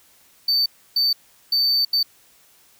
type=tone bursts at uneven times; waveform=triangle; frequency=4565 Hz; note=D8; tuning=50 cents flat; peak=-15 dBFS; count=4; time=0.48-0.66 / 0.96-1.13 / 1.52-1.85 / 1.93-2.03 s; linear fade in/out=5 ms; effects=white hiss -55 dBFS RMS until 2.79 s